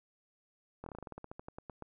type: slowing click train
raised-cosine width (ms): 1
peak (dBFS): -30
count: 17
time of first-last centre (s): 0.84-1.823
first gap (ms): 23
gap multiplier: 1.12
effects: none